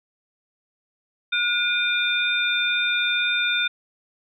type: tone cluster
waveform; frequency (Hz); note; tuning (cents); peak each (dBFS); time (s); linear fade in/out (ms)
sine; 1446 / 2411 / 3601; F#6 / D7 / A7; -40 / +45 / +39; -24; 1.32-3.68; 10
effects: none

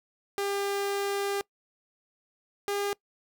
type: tone pair in turn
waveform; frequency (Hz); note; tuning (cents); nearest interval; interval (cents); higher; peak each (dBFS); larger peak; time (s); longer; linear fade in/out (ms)
sawtooth; 399.9 / 404.1; G4 / G#4; +35 / -47; unison; 18; second; -24; neither; 0.38-1.41 / 2.68-2.93; first; 0
effects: noise-tail reverb RT60 0.1 s tail -23 dB re dry

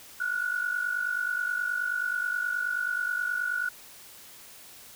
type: tone pair together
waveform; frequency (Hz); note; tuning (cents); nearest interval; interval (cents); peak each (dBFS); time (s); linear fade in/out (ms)
sine; 1424 / 1473.4; F6 / F#6; +33 / -8; minor second; 59; -32 / -28; 0.2-3.69; 5
effects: white hiss -49 dBFS RMS until 4.95 s

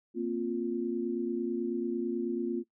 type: chord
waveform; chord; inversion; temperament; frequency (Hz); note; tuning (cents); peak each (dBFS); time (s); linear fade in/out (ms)
sine; Bb suspended second; none; just; 233.1 / 262.2 / 349.6; Bb3 / C4 / F4; 0 / +4 / +2; -34 / -36 / -32; 0.14-2.64; 50
effects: noise-tail reverb RT60 0.1 s tail -19 dB re dry

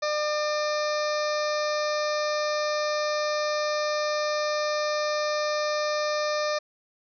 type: harmonic tone with a mistuned harmonic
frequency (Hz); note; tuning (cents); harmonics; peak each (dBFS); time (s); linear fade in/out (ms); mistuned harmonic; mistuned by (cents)
600; D5; +37; 1 / 2 / 3 / 4 / 6 / 7 / 8 / 9 / 10; -26 / -31 / -35 / -38 / -41 / -39 / -39 / -40 / -42; 0.02-6.59; 10; 6; +25
effects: none

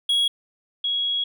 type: tone pair in turn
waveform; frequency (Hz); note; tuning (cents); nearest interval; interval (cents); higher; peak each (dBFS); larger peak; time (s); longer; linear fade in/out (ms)
triangle / sine; 3322 / 3322; G#7 / G#7; 0 / 0; unison; 0; neither; -16 / -21; first; 0.09-0.28 / 0.84-1.24; second; 5
effects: none

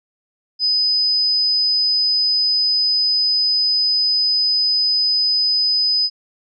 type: tone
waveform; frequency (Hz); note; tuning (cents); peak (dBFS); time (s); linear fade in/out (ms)
sine; 5010; D#8; +11; -14; 0.59-6.1; 50
effects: none

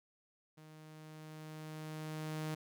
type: tone with level ramp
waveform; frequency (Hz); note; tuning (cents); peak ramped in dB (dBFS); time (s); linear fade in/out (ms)
sawtooth; 155.56; D#3; 0; -51 to -33; 0.57-2.55; 10
effects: none

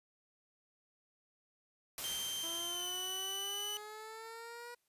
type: noise with exponential decay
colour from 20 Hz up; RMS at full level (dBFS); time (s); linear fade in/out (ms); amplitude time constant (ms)
white; -41; 1.98-4.88; 1; 630
type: tone with pitch glide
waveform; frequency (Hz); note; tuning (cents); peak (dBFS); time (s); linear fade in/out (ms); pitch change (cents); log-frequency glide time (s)
sawtooth; 3140 to 2984; G7 to F#7; +2 to +14; -35; 2.04-3.77; 0; -88; 2.6-2.96
type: linear sweep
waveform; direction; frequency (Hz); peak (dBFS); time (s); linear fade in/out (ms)
15% pulse; up; 329.6 to 483.4; -40; 2.43-4.75; 10
effects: resampled to 32000 Hz

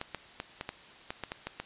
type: clicks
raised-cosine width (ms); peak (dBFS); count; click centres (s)
0.3; -19; 10; 0.014 / 0.147 / 0.401 / 0.611 / 0.691 / 1.105 / 1.237 / 1.319 / 1.47 / 1.6
effects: white hiss -52 dBFS RMS until 1.65 s + resampled to 8000 Hz

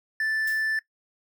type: tone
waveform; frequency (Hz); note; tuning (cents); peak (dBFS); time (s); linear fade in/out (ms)
triangle; 1760; A6; 0; -22; 0.2-0.79; 2
type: noise with exponential decay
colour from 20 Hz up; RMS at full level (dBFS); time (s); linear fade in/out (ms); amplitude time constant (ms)
blue; -37; 0.47-0.79; 5; 68
effects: noise-tail reverb RT60 0.1 s tail -18 dB re dry

